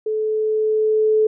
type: tone with level ramp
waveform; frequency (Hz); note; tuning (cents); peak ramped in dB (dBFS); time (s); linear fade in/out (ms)
sine; 433; A4; -28; -19 to -12; 0.06-1.27; 5
effects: none